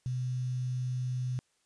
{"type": "tone with quantisation", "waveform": "sine", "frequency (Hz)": 126.1, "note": "B2", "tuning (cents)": 36, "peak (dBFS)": -30, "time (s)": [0.06, 1.39], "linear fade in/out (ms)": 0, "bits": 9, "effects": ["white hiss -73 dBFS RMS until 1.65 s", "resampled to 22050 Hz"]}